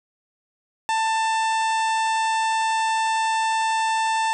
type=harmonic tone; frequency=889 Hz; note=A5; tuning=18 cents sharp; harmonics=1 / 2 / 3 / 4 / 5 / 6 / 7 / 8 / 9 / 10; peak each=-20 / -29 / -32 / -35 / -40 / -40 / -43 / -44 / -39 / -44 dBFS; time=0.89-4.33 s; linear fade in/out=0 ms; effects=none